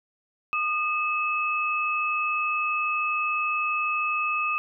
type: tone pair together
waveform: sine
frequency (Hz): 1221 / 2587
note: D#6 / E7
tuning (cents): -33 / -33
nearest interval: octave + minor second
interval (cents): 1300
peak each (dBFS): -26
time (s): 0.53-4.58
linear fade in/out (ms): 0
effects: none